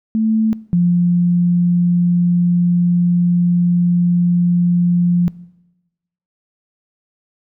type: tone pair in turn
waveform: sine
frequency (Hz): 220 / 175.04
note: A3 / F3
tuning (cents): 0 / +4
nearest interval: major third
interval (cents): 396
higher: first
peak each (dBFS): -13 / -10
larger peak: second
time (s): 0.15-0.53 / 0.73-5.28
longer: second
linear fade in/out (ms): 0
effects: noise-tail reverb RT60 1.0 s tail -21 dB re dry